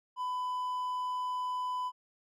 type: tone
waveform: triangle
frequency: 1001 Hz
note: B5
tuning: 23 cents sharp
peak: -30 dBFS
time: 0.16-1.92 s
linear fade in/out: 50 ms
effects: none